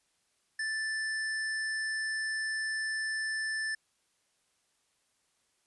square tone, 1760 Hz, A6, in tune, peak -32 dBFS, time 0.59-3.75 s, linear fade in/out 5 ms, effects white hiss -74 dBFS RMS until 5.66 s + resampled to 24000 Hz

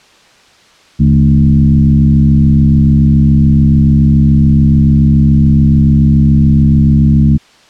sine tone with frequency modulation, 150 Hz, D3, 37 cents sharp, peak -4 dBFS, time 0.99-7.38 s, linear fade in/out 20 ms, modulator 67 Hz, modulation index 1.3, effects white hiss -44 dBFS RMS until 7.69 s + low-pass 5000 Hz 12 dB/octave

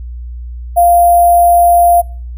sine tone with sample-and-hold, 695 Hz, F5, 9 cents flat, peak -4 dBFS, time 0.76-2.02 s, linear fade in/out 20 ms, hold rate 11025 Hz, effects noise-tail reverb RT60 0.5 s tail -25 dB re dry + added 60 Hz sine -22 dBFS peak until 2.37 s

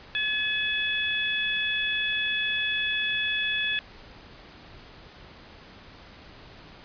harmonic tone, 854 Hz, G#5, 48 cents sharp, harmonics 2 / 3 / 4, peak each -29 / -29 / -29 dBFS, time 0.15-3.79 s, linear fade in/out 0 ms, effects pink hiss -48 dBFS RMS until 6.84 s + resampled to 11025 Hz

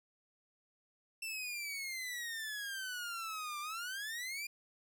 sawtooth exponential two-way sweep, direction down then up, 2692 to 1174.7 to 2424 Hz, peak -36 dBFS, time 1.22-4.47 s, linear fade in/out 5 ms, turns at 3.6 s, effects none

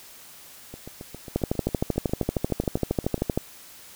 two click trains, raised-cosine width 2 ms, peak -9 / -24 dBFS, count 27 / 19, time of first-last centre 1.36-3.376 / 0.74-3.179 s, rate 12.9 / 7.38 Hz, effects white hiss -47 dBFS RMS until 3.95 s

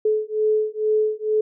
sine beating tone pair, 429.1 / 431.3 Hz, A4 / A4, -43 / -35 cents, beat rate 2.2 Hz, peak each -21 dBFS, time 0.05-1.41 s, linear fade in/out 5 ms, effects none

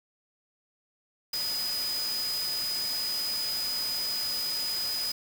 sine tone in noise, 4978 Hz, D#8, in tune, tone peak -29 dBFS, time 1.33-5.12 s, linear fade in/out 5 ms, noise white, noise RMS -37 dBFS, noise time 1.33-5.12 s, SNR +5 dB, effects none

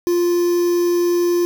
triangle tone with quantisation, 349.2 Hz, F4, in tune, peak -12 dBFS, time 0.07-1.45 s, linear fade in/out 0 ms, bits 5, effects none

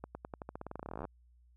accelerating click train, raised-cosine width 1 ms, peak -27 dBFS, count 25, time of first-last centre 0.04-1.052 s, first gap 110 ms, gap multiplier 0.9, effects added 60 Hz sine -61 dBFS peak until 1.56 s

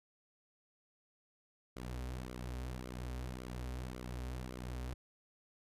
sawtooth tone with flanger, 62.4 Hz, B1, 19 cents sharp, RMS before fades -43 dBFS, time 1.76-4.94 s, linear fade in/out 5 ms, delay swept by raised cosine 1.1 to 6.1 ms, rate 1.8 Hz, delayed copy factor -0.7, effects resampled to 32000 Hz

